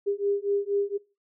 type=beating tone pair; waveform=sine; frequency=400.8 / 405 Hz; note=G4 / G#4; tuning=+38 / -43 cents; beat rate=4.2 Hz; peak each=-27 dBFS; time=0.06-0.98 s; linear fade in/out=20 ms; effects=noise-tail reverb RT60 0.3 s tail -22 dB re dry